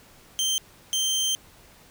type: tone bursts at uneven times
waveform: 25% pulse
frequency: 3136 Hz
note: G7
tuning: in tune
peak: -19 dBFS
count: 2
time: 0.39-0.58 / 0.93-1.35 s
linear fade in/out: 0 ms
effects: pink hiss -53 dBFS RMS until 1.9 s